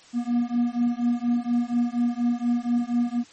triangle beating tone pair, 237.9 / 242.1 Hz, A#3 / B3, +35 / -34 cents, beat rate 4.2 Hz, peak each -22 dBFS, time 0.13-3.24 s, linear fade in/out 50 ms, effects white hiss -51 dBFS RMS until 3.32 s + MP3 32 kbps

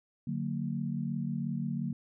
sine chord, D augmented, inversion none, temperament just, 146.83 / 183.54 / 229.4 Hz, D3 / F#3 / A#3, 0 / -14 / -28 cents, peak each -35 / -36 / -35 dBFS, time 0.27-1.93 s, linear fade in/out 5 ms, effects none

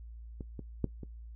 clicks, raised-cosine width 3 ms, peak -28 / -27 / -16 / -29 dBFS, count 4, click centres 0.408 / 0.593 / 0.843 / 1.033 s, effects noise-tail reverb RT60 0.1 s tail -18 dB re dry + added 57 Hz sine -44 dBFS peak until 1.35 s

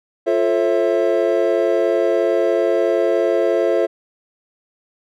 triangle chord, F major seventh, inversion none, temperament equal with one note detuned, 349.2 / 440 / 537 / 659.3 Hz, F4 / A4 / C5 / E5, 0 / 0 / +45 / 0 cents, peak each -18 dBFS, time 0.26-3.87 s, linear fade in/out 20 ms, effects none

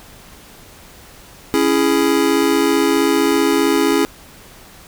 square chord, C# minor, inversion none, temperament just, 277.2 / 332.6 / 415.8 Hz, C#4 / E4 / G#4, 0 / +16 / +2 cents, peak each -18 dBFS, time 1.54-4.05 s, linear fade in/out 0 ms, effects pink hiss -42 dBFS RMS until 4.87 s

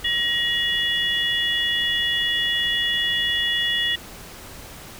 sine tone cluster, 1891 / 2886 / 3409 Hz, A#6 / F#7 / G#7, +24 / -44 / +45 cents, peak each -24 dBFS, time 0.04-3.96 s, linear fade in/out 10 ms, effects pink hiss -40 dBFS RMS until 4.99 s

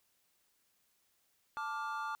triangle chord, D minor, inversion second, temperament just, 881 / 1174.7 / 1409.6 Hz, A5 / D6 / F6, +2 / 0 / +16 cents, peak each -39 / -38 / -40 dBFS, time 1.57-2.15 s, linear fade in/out 0 ms, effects white hiss -75 dBFS RMS until 2.2 s

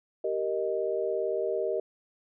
sine chord, Eb major, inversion first, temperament just, 388.9 / 466.7 / 622.3 Hz, G4 / Bb4 / Eb5, -14 / +2 / 0 cents, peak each -31 dBFS, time 0.24-1.8 s, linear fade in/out 5 ms, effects none

